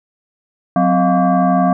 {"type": "tone with frequency modulation", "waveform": "sine", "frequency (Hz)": 259.9, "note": "C4", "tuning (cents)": -11, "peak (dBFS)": -10, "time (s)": [0.76, 1.73], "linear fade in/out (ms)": 2, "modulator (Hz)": 444, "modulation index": 1.6, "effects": []}